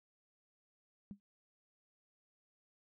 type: tone with exponential decay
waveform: sine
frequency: 200.9 Hz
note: G3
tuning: 43 cents sharp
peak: -40 dBFS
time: 1.11-1.2 s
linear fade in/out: 0 ms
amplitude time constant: 18 ms
effects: none